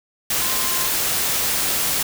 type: tone in noise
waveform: sine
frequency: 1046.5 Hz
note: C6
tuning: in tune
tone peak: -32 dBFS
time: 0.41-0.87 s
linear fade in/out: 5 ms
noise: white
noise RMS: -21 dBFS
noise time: 0.3-2.03 s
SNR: -14 dB
effects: none